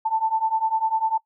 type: beating tone pair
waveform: sine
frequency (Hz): 880 / 890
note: A5 / A5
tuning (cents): 0 / +20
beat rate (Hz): 10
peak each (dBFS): -24 / -22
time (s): 0.05-1.18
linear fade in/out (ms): 10
effects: noise-tail reverb RT60 0.1 s tail -19 dB re dry